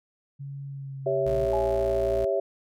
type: tone with pitch glide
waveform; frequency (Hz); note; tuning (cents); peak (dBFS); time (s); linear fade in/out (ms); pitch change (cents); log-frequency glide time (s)
sine; 139.3 to 135.57; C#3 to C#3; +9 to -38; -34; 0.39-1.46; 20; -47; 0.66-0.99
type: chord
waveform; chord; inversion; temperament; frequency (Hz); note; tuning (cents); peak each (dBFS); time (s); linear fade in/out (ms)
sine; C# diminished; second; equal with one note detuned; 395.2 / 554.4 / 659.3; G4 / C#5 / E5; +14 / 0 / 0; -27; 1.06-2.4; 5
type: tone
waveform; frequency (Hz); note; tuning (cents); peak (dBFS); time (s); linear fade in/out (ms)
35% pulse; 58.27; A#1; 0; -31; 1.26-2.25; 5
type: tone with exponential decay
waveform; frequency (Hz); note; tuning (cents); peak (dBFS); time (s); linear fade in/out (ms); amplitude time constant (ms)
sine; 840; G#5; +19; -27; 1.53-2.36; 2; 180
effects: none